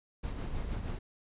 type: noise with tremolo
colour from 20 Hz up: brown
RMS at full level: -34 dBFS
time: 0.23-0.99 s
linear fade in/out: 10 ms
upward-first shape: sine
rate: 6.4 Hz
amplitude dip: 45%
effects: resampled to 8000 Hz